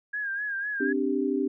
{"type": "tone with vibrato", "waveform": "sine", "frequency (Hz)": 1637, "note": "G#6", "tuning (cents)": -25, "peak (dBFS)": -28, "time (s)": [0.13, 0.93], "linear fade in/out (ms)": 10, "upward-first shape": "sine", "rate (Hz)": 4, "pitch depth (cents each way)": 66}
{"type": "chord", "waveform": "sine", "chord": "C suspended second", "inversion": "none", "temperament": "just", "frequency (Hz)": [261.6, 294.3, 392.4], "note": ["C4", "D4", "G4"], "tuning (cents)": [0, 4, 2], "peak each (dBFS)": -28, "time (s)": [0.8, 1.48], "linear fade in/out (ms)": 10}
{"effects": []}